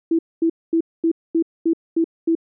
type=tone bursts; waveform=sine; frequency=329.6 Hz; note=E4; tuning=in tune; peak=-14 dBFS; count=8; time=0.11-2.352 s; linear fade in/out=5 ms; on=79 ms; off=230 ms; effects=none